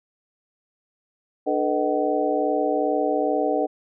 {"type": "tone cluster", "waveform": "sine", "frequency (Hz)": [298.1, 432.7, 495.1, 621, 755], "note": ["D4", "A4", "B4", "D#5", "F#5"], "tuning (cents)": [26, -29, 4, -3, 35], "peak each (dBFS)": -26, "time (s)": [1.46, 3.67], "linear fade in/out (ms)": 20, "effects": []}